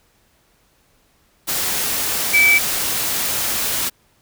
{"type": "tone in noise", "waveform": "sine", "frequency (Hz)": 2307, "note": "D7", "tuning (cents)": -31, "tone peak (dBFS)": -10, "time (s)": [2.33, 2.59], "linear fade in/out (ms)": 20, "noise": "white", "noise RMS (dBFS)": -21, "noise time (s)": [1.47, 3.9], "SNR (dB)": 8, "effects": ["pink hiss -59 dBFS RMS until 4.21 s"]}